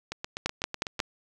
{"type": "two click trains", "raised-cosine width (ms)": 0.2, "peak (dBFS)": [-16, -9], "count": [8, 4], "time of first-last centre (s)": [[0.12, 0.993], [0.46, 1.002]], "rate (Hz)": [8.02, 5.54], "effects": []}